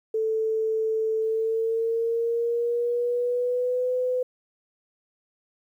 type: tone with pitch glide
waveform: sine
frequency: 441 to 503.7 Hz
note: A4 to B4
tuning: +4 to +34 cents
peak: -22 dBFS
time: 0.14-4.23 s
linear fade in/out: 5 ms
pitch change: +230 cents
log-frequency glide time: 1.21-3.92 s
effects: 10-bit